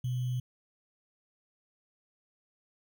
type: tone with sample-and-hold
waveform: sine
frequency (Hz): 125.1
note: B2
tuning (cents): +23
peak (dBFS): -29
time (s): 0.04-0.4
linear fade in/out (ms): 5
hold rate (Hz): 3150
effects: none